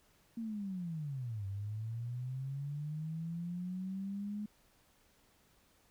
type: linear two-way sweep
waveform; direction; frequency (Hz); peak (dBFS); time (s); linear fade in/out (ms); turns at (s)
sine; down then up; 233.1 to 96.5 to 211; -37; 0.37-4.46; 5; 1.46
effects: pink hiss -69 dBFS RMS until 5.9 s